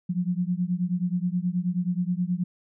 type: beating tone pair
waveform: sine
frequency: 174.61 / 184.01 Hz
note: F3 / F#3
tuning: 0 / -9 cents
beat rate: 9.4 Hz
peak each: -26 / -27 dBFS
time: 0.09-2.44 s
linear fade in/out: 10 ms
effects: none